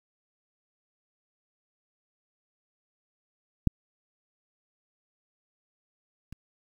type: clicks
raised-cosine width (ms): 5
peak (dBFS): -8 / -29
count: 2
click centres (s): 3.673 / 6.326
effects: 8-bit